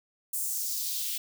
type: noise with high-pass filter sweep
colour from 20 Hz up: blue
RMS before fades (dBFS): -32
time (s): 0.33-1.18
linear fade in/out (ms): 5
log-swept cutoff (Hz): 8700 to 2800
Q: 1.9
effects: none